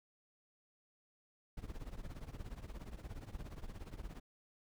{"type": "noise with tremolo", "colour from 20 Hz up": "brown", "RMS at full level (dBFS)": -43, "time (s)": [1.57, 4.2], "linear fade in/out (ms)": 5, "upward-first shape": "triangle", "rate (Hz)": 17, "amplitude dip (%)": 90, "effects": []}